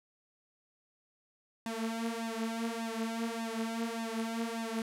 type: tone with flanger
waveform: sawtooth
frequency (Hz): 227.5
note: A#3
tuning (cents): -42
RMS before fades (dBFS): -36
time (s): 1.66-4.82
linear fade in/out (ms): 2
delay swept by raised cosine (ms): 1.1 to 5.8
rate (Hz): 1.7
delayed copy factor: +0.8
effects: low-pass 12000 Hz 12 dB/octave